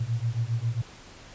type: beating tone pair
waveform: sine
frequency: 112.6 / 120 Hz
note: A2 / B2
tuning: +40 / -49 cents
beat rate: 7.4 Hz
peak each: -28 dBFS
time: 0-0.82 s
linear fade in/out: 10 ms
effects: pink hiss -48 dBFS RMS until 1.34 s + resampled to 16000 Hz